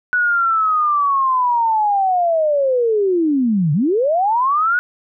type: linear two-way sweep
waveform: sine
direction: down then up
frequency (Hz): 1480 to 138.59 to 1480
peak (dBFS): -13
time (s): 0.13-4.79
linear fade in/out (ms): 0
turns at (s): 3.73
effects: none